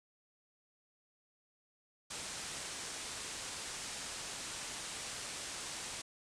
white low-pass noise, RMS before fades -44 dBFS, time 2.1-6.02 s, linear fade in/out 10 ms, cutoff 9300 Hz, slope 48 dB/octave, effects none

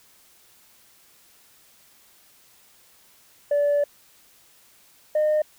sine tone pair in turn, 579 / 610.5 Hz, D5 / D#5, -25 / -33 cents, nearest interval minor second, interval 92 cents, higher second, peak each -16 dBFS, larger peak neither, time 3.51-3.84 / 5.15-5.42 s, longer first, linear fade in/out 5 ms, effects tanh soft clip ceiling -16 dBFS + white hiss -56 dBFS RMS until 5.58 s

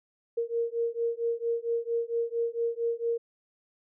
sine beating tone pair, 463.5 / 467.9 Hz, A#4 / A#4, -10 / +6 cents, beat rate 4.4 Hz, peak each -30 dBFS, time 0.37-3.18 s, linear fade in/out 10 ms, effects none

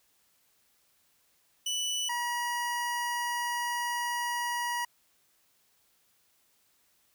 25% pulse tone pair in turn, 2972 / 960.8 Hz, F#7 / B5, +7 / -48 cents, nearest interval octave + minor sixth, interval 1955 cents, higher first, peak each -26 dBFS, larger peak neither, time 1.66-2.09 / 2.09-4.85 s, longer second, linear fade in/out 5 ms, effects white hiss -69 dBFS RMS until 7.14 s

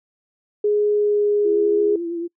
sine tone with pitch glide, 416.7 to 413.6 Hz, G#4 to G#4, +6 to -7 cents, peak -15 dBFS, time 0.64-1.96 s, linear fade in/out 5 ms, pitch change -13 cents, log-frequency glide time 0.93-1.26 s
sine tone with vibrato, 339.6 Hz, F4, 48 cents flat, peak -23 dBFS, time 1.44-2.28 s, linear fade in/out 20 ms, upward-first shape triangle, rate 9 Hz, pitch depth 37 cents each way
effects noise-tail reverb RT60 0.1 s tail -26 dB re dry

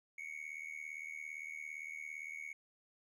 triangle tone with amplitude modulation, 2216 Hz, C#7, 1 cent flat, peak -38 dBFS, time 0.18-2.53 s, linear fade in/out 5 ms, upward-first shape sine, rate 77.6 Hz, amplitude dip 85%, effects none

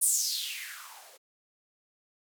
violet noise with band-pass filter sweep, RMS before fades -32 dBFS, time 0.01-1.18 s, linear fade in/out 20 ms, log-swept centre 10000 to 480 Hz, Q 5, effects none

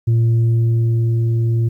sine tone with frequency modulation, 115.2 Hz, A#2, 20 cents flat, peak -12 dBFS, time 0.07-1.69 s, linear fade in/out 10 ms, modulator 230 Hz, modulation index 0.29, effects 9-bit

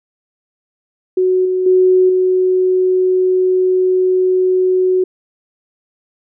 sine tone with level steps, 370 Hz, F#4, in tune, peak -10 / -13 / -7 / -10 dBFS, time 1.17-5.04 s, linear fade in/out 5 ms, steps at 1.45 / 1.66 / 2.09 s, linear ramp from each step 5 ms, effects none

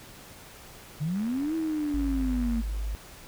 sine linear two-way sweep, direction up then down, 140.2 to 325.9 to 225 Hz, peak -26 dBFS, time 1-2.62 s, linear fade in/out 20 ms, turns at 1.55 s
click train, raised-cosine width 0.5 ms, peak -33 dBFS, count 120, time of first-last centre 1.16-2.582 s, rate 83.7 Hz
sine tone, 51.7 Hz, G#1, 7 cents flat, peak -28 dBFS, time 1.94-2.95 s, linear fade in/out 0 ms
effects pink hiss -48 dBFS RMS until 3.27 s

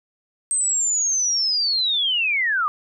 sine linear sweep, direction down, 8372 to 1164 Hz, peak -18 dBFS, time 0.51-2.68 s, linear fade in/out 0 ms, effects none

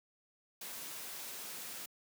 white noise, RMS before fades -45 dBFS, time 0.61-1.86 s, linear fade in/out 5 ms, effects high-pass 150 Hz 12 dB/octave

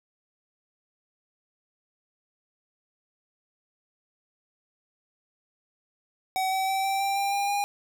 square tone with pitch steps, 757 / 764.5 / 772 / 779.6 / 787.3 / 795.1 / 802.9 / 810.9 Hz, F#5 / G5 / G5 / G5 / G5 / G5 / G5 / G#5, +39 / -44 / -27 / -10 / +7 / +24 / +41 / -42 cents, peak -25 dBFS, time 6.36-7.64 s, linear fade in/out 0 ms, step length 160 ms, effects none

